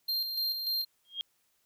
square tone with tremolo, 4186 Hz, C8, in tune, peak -29 dBFS, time 0.08-0.85 s, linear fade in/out 10 ms, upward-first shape square, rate 3.4 Hz, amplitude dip 45%
sine tone with exponential growth, 3240 Hz, G#7, 43 cents flat, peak -28 dBFS, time 1.05-1.21 s, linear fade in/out 0 ms, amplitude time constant 33 ms
effects white hiss -73 dBFS RMS until 1.65 s

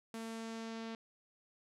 sawtooth tone with low-pass filter sweep, 225.9 Hz, A3, 46 cents sharp, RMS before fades -44 dBFS, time 0.14-0.95 s, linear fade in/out 2 ms, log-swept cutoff 11000 to 4300 Hz, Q 1.2, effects none

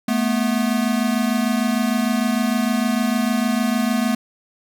square tone pair together, 217.5 / 244.1 Hz, A3 / B3, -20 / -20 cents, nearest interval major second, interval 200 cents, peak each -21 dBFS, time 0.08-4.15 s, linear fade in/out 5 ms, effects none

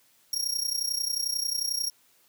sawtooth tone with amplitude modulation, 5588 Hz, F8, in tune, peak -21 dBFS, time 0.33-1.9 s, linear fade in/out 2 ms, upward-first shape sine, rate 31.2 Hz, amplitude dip 80%, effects white hiss -63 dBFS RMS until 2.28 s + high-pass 100 Hz 12 dB/octave

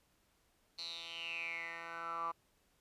10% pulse tone with band-pass filter sweep, 167.2 Hz, E3, 25 cents sharp, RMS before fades -43 dBFS, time 0.78-2.32 s, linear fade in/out 10 ms, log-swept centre 4300 to 1100 Hz, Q 9.5, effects pink hiss -74 dBFS RMS until 2.8 s + resampled to 32000 Hz

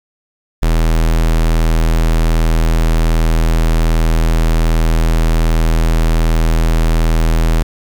square tone, 40.64 Hz, E1, 24 cents flat, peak -10 dBFS, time 0.62-7.63 s, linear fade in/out 10 ms, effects 7-bit

